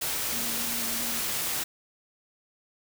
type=tone in noise; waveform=sine; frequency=233.1 Hz; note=A#3; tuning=in tune; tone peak=-40 dBFS; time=0.32-1.2 s; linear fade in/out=10 ms; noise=white; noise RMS=-30 dBFS; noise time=0.01-1.64 s; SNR=-13 dB; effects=none